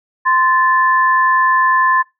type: tone pair together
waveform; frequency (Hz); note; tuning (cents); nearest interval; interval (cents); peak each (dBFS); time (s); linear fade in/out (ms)
sine; 1040 / 1749.1; C6 / A6; -11 / -11; major sixth; 900; -12 / -15; 0.25-2.03; 20
effects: noise-tail reverb RT60 0.2 s tail -20 dB re dry